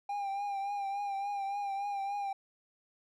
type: tone with vibrato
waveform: triangle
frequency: 800 Hz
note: G5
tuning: 35 cents sharp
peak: -31 dBFS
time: 0.09-2.33 s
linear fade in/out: 5 ms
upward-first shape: triangle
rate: 3.5 Hz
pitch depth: 47 cents each way
effects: none